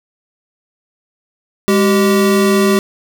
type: tone pair together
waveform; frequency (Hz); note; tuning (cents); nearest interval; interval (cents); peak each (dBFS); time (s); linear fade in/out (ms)
square; 205 / 385.7; G#3 / G4; -22 / -28; major seventh; 1094; -13; 1.68-2.79; 0
effects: none